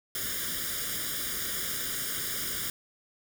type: noise with comb filter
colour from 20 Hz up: white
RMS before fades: -33 dBFS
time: 0.15-2.7 s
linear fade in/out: 2 ms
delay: 0.58 ms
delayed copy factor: +1
effects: none